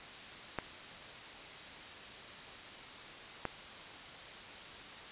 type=clicks; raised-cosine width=0.5 ms; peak=-19 dBFS; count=2; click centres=0.587 / 3.453 s; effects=white hiss -48 dBFS RMS until 5.11 s + resampled to 8000 Hz